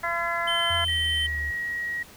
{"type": "harmonic tone", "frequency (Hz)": 340, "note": "F4", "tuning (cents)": -46, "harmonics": [2, 3, 4, 5, 6], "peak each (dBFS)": [-31, -31, -31, -31, -31], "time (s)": [0.03, 0.85], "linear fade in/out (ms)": 10}
{"type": "tone", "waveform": "triangle", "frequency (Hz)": 3088, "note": "G7", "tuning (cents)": -27, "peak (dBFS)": -23, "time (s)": [0.47, 1.27], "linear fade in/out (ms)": 10}
{"type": "exponential sweep", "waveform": "sine", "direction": "down", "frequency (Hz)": [87.31, 72], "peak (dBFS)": -31, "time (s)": [0.7, 1.51], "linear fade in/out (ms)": 5}
{"type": "tone with pitch glide", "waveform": "sine", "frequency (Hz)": [1914, 1900.8], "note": ["A#6", "A#6"], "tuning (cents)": [45, 33], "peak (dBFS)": -27, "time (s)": [0.88, 2.03], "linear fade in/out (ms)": 5, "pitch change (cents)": -12, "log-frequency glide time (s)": [1.18, 1.45]}
{"effects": ["pink hiss -48 dBFS RMS until 2.16 s"]}